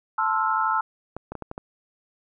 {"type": "chord", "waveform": "sine", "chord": "F major seventh", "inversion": "first", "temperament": "equal with one note detuned", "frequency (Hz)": [880, 1046.5, 1318.5, 1410.7], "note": ["A5", "C6", "E6", "F6"], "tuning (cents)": [0, 0, 0, 17], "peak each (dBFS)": [-25, -28, -24, -29], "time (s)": [0.18, 0.81], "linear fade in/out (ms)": 5}
{"type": "clicks", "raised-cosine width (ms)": 1, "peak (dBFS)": -19, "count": 6, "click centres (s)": [1.166, 1.32, 1.353, 1.423, 1.514, 1.579]}
{"effects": []}